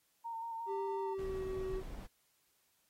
sine tone with vibrato, 916 Hz, A#5, 31 cents flat, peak -39 dBFS, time 0.24-1.15 s, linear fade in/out 20 ms, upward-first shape square, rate 5.5 Hz, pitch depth 19 cents each way
triangle tone with pitch glide, 392.6 to 377.9 Hz, G4 to F#4, +3 to +37 cents, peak -35 dBFS, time 0.66-1.83 s, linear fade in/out 50 ms, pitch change -66 cents, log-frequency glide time 0.94-1.46 s
brown noise, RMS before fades -45 dBFS, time 1.18-2.07 s, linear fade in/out 10 ms
effects white hiss -75 dBFS RMS until 2.89 s + AAC 48 kbps

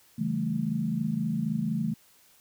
sine chord, A dominant seventh, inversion first, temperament equal, 138.59 / 164.81 / 196 / 220 Hz, C#3 / E3 / G3 / A3, 0 / 0 / 0 / 0 cents, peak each -35 / -31 / -34 / -29 dBFS, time 0.18-1.94 s, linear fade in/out 10 ms, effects white hiss -60 dBFS RMS until 2.4 s

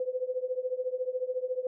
sine tone with tremolo, 508 Hz, B4, 49 cents sharp, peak -25 dBFS, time 0-1.67 s, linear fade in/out 2 ms, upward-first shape triangle, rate 14 Hz, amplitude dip 95%, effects none

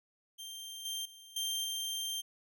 sawtooth tone with level steps, 3162 Hz, G7, 14 cents sharp, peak -40 / -33 / -49 / -30 / -32 dBFS, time 0.38-2.22 s, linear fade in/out 20 ms, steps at 0.85 / 1.05 / 1.36 / 1.64 s, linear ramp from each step 5 ms, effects none

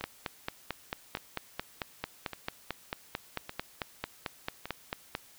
two click trains, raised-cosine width 0.3 ms, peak -22 / -16 dBFS, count 5 / 24, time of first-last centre 0.01-4.656 / 0.04-5.151 s, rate 0.861 / 4.5 Hz, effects white hiss -57 dBFS RMS until 5.38 s

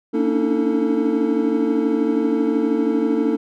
triangle tone cluster, 231.1 / 281.1 / 293.8 / 319.7 / 445.4 Hz, A#3 / C#4 / D4 / D#4 / A4, -15 / +24 / +1 / +47 / +21 cents, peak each -21 dBFS, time 0.13-3.37 s, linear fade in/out 20 ms, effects none

